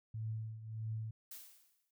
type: tone with tremolo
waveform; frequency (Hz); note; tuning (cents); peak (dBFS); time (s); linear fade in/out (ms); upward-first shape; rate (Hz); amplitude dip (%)
sine; 110.4; A2; +6; -36; 0.14-1.11; 5; triangle; 1.6; 75
type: noise with exponential decay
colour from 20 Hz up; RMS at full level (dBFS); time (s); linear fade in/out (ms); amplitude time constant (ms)
blue; -47; 1.31-1.91; 5; 130
effects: none